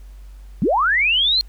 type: linear sweep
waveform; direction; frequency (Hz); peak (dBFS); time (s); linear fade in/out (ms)
sine; up; 142.8 to 4272; -14; 0.62-1.41; 0
effects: added 48 Hz sine -36 dBFS peak until 1.48 s + pink hiss -57 dBFS RMS until 1.48 s